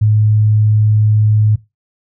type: tone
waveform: sine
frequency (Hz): 107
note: A2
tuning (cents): -48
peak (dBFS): -8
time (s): 0.01-1.56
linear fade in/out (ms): 10
effects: noise-tail reverb RT60 0.2 s tail -17 dB re dry